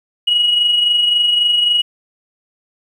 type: tone with amplitude modulation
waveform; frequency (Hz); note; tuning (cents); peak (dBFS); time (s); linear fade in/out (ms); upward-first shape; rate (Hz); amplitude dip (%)
sine; 2905; F#7; -32; -8; 0.27-1.82; 10; sine; 23.7; 45
effects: tanh soft clip ceiling -6 dBFS + 8-bit